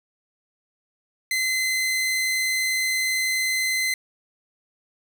sawtooth tone, 2053 Hz, C7, 33 cents flat, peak -18 dBFS, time 1.31-3.94 s, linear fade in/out 2 ms, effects none

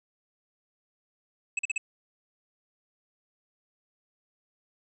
square tone bursts, 2597 Hz, E7, 26 cents flat, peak -26 dBFS, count 4, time 1.57-1.78 s, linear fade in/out 5 ms, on 21 ms, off 42 ms, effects resampled to 22050 Hz

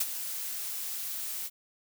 blue noise with ADSR envelope, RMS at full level -26 dBFS, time 0-1.5 s, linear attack 8 ms, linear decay 37 ms, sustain -10 dB, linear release 42 ms, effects none

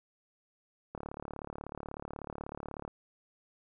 click train, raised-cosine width 1 ms, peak -26 dBFS, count 71, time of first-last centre 0.95-2.878 s, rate 36.3 Hz, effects none

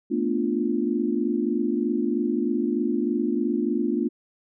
sine chord, B half-diminished seventh, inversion third, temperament equal with one note detuned, 223.7 / 246.9 / 293.7 / 349.2 Hz, A3 / B3 / D4 / F4, +29 / 0 / 0 / 0 cents, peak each -27 dBFS, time 0.1-4.09 s, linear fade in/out 20 ms, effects none

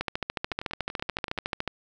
two click trains, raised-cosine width 0.3 ms, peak -20 / -12 dBFS, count 10 / 24, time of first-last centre 0.52-1.377 / 0.01-1.677 s, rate 10.5 / 13.8 Hz, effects none

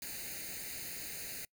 white noise with comb filter, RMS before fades -43 dBFS, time 0.02-1.45 s, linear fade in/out 2 ms, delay 0.45 ms, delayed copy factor +0.8, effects noise-tail reverb RT60 0.1 s tail -25 dB re dry

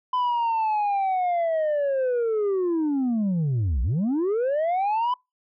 sine linear two-way sweep, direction down then up, 1010 to 54.2 to 1010 Hz, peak -18 dBFS, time 0.13-5.14 s, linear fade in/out 5 ms, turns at 3.82 s, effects noise-tail reverb RT60 0.2 s tail -24 dB re dry + tanh soft clip ceiling -20 dBFS

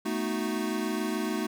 square chord, B dominant seventh, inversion third, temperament equal, 220 / 246.9 / 311.1 / 370 Hz, A3 / B3 / D#4 / F#4, 0 / 0 / 0 / 0 cents, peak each -33 / -37 / -34 / -35 dBFS, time 0.05-1.47 s, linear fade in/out 10 ms, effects none

